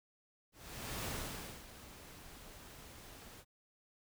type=noise with ADSR envelope; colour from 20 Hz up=pink; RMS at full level=-40 dBFS; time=0.52-3.45 s; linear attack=520 ms; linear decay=590 ms; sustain=-14 dB; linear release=55 ms; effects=none